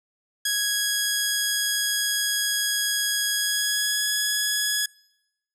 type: tone with pitch glide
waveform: 10% pulse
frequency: 1661.2 to 1681.5 Hz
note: G#6 to G#6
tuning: 0 to +21 cents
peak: -13 dBFS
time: 0.45-4.86 s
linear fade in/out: 5 ms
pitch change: +21 cents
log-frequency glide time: 3.33-4.08 s
effects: noise-tail reverb RT60 0.9 s tail -26 dB re dry